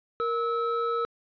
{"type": "tone pair together", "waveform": "triangle", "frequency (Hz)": [467.2, 1300], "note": ["A#4", "E6"], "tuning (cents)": [4, -24], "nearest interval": "octave + tritone", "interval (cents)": 1772, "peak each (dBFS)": [-26, -26], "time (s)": [0.2, 1.05], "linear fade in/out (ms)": 0, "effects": ["resampled to 11025 Hz"]}